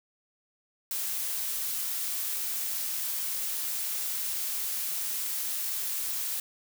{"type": "noise", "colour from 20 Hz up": "blue", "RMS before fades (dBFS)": -32, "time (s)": [0.91, 6.4], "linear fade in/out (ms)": 2, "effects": []}